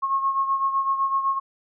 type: beating tone pair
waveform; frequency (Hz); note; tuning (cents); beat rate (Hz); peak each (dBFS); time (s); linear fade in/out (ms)
sine; 1085 / 1092.9; C#6 / C#6; -37 / -25; 7.9; -21 / -28; 0.02-1.4; 20
effects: none